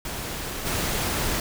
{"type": "noise with level steps", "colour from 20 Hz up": "pink", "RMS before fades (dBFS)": [-32, -26], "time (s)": [0.05, 1.4], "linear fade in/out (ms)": 2, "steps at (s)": 0.65, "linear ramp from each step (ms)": 20, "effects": []}